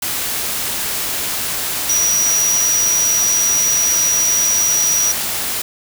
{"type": "tone in noise", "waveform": "sine", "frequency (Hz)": 5800, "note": "F#8", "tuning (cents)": -35, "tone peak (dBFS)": -13, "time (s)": [1.89, 5.12], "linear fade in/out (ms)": 5, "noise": "white", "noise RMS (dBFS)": -21, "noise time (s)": [0.02, 5.62], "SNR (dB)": 5, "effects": []}